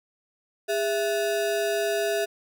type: ring-modulated tone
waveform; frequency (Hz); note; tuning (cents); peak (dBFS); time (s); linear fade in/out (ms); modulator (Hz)
square; 536; C5; +42; -21; 0.68-2.26; 20; 128
effects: none